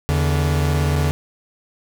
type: tone pair together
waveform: 45% pulse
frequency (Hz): 80.63 / 144.5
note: E2 / D3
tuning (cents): -38 / -28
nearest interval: minor seventh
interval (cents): 1010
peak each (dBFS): -19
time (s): 0.09-1.11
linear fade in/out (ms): 0
effects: none